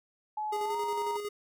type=tone with pitch glide; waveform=sine; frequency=853 to 935.6 Hz; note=G#5 to A#5; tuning=+46 to +6 cents; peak=-31 dBFS; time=0.37-1.17 s; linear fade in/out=5 ms; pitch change=+160 cents; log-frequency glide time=0.64-0.77 s
type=tone with tremolo; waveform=square; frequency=413.2 Hz; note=G#4; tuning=9 cents flat; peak=-33 dBFS; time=0.52-1.29 s; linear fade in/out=10 ms; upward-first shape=square; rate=11 Hz; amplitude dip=40%
effects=none